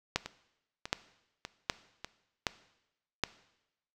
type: two click trains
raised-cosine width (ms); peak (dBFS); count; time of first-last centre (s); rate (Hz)
0.2; -10 / -21; 5 / 4; 0.16-3.237 / 0.26-2.046; 1.3 / 1.68
effects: noise-tail reverb RT60 0.9 s tail -17 dB re dry